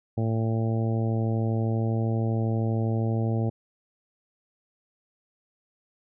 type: harmonic tone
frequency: 112.6 Hz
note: A2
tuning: 40 cents sharp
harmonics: 1 / 2 / 3 / 4 / 5 / 6 / 7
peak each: -24 / -30 / -34 / -36 / -38 / -40 / -41 dBFS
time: 0.17-3.5 s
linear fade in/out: 10 ms
effects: none